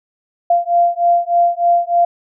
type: beating tone pair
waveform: sine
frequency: 691 / 694.3 Hz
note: F5 / F5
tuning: -19 / -10 cents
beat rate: 3.3 Hz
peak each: -14 dBFS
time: 0.5-2.05 s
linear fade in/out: 5 ms
effects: none